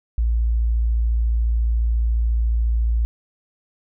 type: tone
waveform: sine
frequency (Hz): 57.1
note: A#1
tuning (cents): -35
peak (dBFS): -16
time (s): 0.18-3.05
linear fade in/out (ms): 0
effects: none